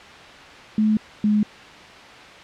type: tone pair in turn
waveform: sine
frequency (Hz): 215.2 / 210.3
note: A3 / G#3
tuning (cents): -38 / +22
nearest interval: unison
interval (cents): 40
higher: first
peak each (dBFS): -15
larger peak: neither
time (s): 0.78-0.97 / 1.24-1.43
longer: neither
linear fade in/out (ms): 2
effects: white hiss -41 dBFS RMS until 2.43 s + low-pass 3000 Hz 12 dB/octave